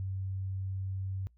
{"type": "tone", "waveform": "sine", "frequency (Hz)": 95.6, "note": "G2", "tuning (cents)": -43, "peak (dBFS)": -33, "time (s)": [0, 1.27], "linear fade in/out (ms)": 0, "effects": ["noise-tail reverb RT60 0.1 s tail -23 dB re dry", "added 60 Hz sine -61 dBFS peak until 1.37 s"]}